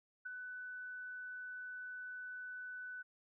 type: tone with ADSR envelope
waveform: sine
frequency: 1496 Hz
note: F#6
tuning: 19 cents sharp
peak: -40 dBFS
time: 0.25-3.03 s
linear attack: 12 ms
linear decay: 15 ms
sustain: -4 dB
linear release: 18 ms
effects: none